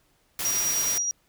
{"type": "noise", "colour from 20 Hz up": "white", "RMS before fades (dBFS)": -30, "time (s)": [0.39, 0.98], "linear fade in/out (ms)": 2}
{"type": "tone with tremolo", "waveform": "sine", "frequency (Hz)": 5740, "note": "F8", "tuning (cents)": 47, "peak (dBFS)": -23, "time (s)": [0.45, 1.11], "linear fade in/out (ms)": 0, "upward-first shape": "square", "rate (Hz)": 9.6, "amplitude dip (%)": 25}
{"effects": ["pink hiss -66 dBFS RMS until 1.28 s"]}